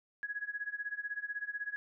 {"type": "tone with tremolo", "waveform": "sine", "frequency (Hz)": 1671, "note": "G#6", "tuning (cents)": 10, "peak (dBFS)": -33, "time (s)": [0.23, 1.76], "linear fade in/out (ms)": 0, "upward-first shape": "sine", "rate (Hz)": 16, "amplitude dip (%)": 90, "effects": []}